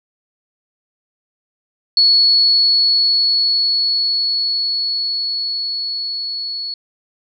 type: tone with level ramp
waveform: sine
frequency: 4389 Hz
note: C#8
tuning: 18 cents flat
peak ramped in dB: -8 to -22 dBFS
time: 1.97-6.74 s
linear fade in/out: 2 ms
effects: none